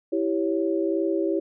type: chord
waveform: sine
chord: C# diminished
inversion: first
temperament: equal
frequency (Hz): 329.6 / 392 / 554.4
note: E4 / G4 / C#5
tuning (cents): 0 / 0 / 0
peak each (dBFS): -24 / -26 / -29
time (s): 0.12-1.4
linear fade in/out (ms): 10
effects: none